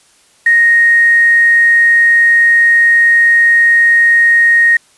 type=tone with quantisation; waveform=sine; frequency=1864.7 Hz; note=A#6; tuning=in tune; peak=-5 dBFS; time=0.46-4.77 s; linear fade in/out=5 ms; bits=5; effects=white hiss -49 dBFS RMS until 4.97 s + resampled to 24000 Hz